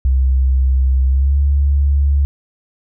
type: tone with pitch glide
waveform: sine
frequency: 65.41 to 70.51 Hz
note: C2 to C#2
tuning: 0 to +30 cents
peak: -10 dBFS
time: 0.05-2.25 s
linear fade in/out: 0 ms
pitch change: +130 cents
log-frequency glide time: 1.07-1.38 s
effects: none